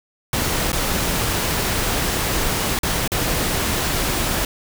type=noise with dropouts; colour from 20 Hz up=pink; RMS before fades=-21 dBFS; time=0.33-4.45 s; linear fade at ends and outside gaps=2 ms; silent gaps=0.719-0.729 / 2.79-2.832 / 3.077-3.118 s; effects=none